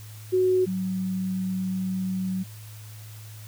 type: tone pair in turn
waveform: sine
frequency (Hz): 370 / 187.2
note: F#4 / F#3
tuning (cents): 0 / +20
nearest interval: octave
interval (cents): 1180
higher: first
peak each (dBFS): -18 / -25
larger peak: first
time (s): 0.32-0.66 / 0.66-2.44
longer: second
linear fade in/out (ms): 20
effects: added 107 Hz sine -40 dBFS peak until 3.47 s + white hiss -49 dBFS RMS until 3.47 s